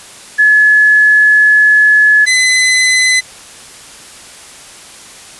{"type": "tone pair in turn", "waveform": ["sine", "sawtooth"], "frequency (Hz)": [1708, 2023], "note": ["G#6", "B6"], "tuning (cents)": [48, 41], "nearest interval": "minor third", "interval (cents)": 293, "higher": "second", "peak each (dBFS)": -4, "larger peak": "neither", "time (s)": [[0.38, 2.26], [2.26, 3.21]], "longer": "first", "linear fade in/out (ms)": 20, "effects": ["white hiss -34 dBFS RMS until 5.39 s", "resampled to 24000 Hz"]}